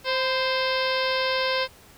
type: harmonic tone with a mistuned harmonic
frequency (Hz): 523.3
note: C5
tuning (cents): 0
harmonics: 1 / 2 / 3 / 4 / 5 / 6 / 7 / 8 / 9 / 10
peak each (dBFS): -26 / -29 / -31 / -32 / -33 / -34 / -34 / -35 / -36 / -36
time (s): 0.04-1.68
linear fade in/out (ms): 50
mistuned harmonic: 2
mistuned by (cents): -42
effects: pink hiss -51 dBFS RMS until 1.97 s